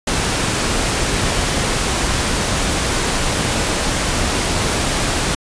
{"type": "noise", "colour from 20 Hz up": "pink", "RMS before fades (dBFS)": -18, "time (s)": [0.07, 5.35], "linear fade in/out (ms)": 5, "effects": ["resampled to 22050 Hz"]}